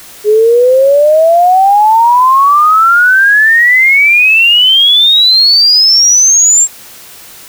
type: exponential sweep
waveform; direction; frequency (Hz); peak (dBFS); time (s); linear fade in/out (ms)
sine; up; 414.2 to 7520; -3; 0.24-6.68; 50
effects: white hiss -33 dBFS RMS until 7.48 s